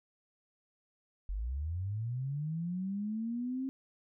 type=linear sweep; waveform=sine; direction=up; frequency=43.65 to 268.9 Hz; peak=-33 dBFS; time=1.29-3.69 s; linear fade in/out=0 ms; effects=none